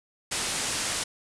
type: low-pass noise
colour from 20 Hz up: white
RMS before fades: -30 dBFS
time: 0.31-1.04 s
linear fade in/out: 10 ms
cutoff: 9700 Hz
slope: 48 dB/octave
effects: none